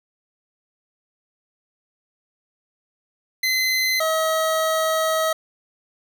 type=tone pair in turn; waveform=25% pulse; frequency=2048 / 638.6 Hz; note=C7 / D#5; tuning=-38 / +45 cents; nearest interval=octave + minor sixth; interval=2017 cents; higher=first; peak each=-15 dBFS; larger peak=neither; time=3.43-4 / 4-5.33 s; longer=second; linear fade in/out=5 ms; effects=none